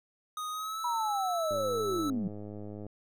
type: tone with pitch glide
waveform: square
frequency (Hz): 1244.5 to 1311.7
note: D#6 to E6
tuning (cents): 0 to -9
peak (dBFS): -35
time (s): 0.37-2.1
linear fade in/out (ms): 2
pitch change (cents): +91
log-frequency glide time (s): 0.51-0.79
type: linear sweep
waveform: sine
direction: down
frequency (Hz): 981 to 174.61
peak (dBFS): -29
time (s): 0.84-2.28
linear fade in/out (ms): 5
type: click train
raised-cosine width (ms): 2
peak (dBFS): -30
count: 142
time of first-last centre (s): 1.51-2.866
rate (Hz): 104
effects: none